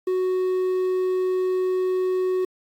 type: tone with quantisation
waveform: triangle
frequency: 370 Hz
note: F#4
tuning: in tune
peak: -18 dBFS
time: 0.07-2.45 s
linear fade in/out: 5 ms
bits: 8
effects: AAC 64 kbps